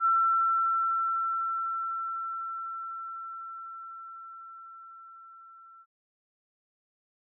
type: tone with level ramp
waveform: sine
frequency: 1344 Hz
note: E6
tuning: 33 cents sharp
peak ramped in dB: -20 to -50 dBFS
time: 0-5.86 s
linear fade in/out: 50 ms
effects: none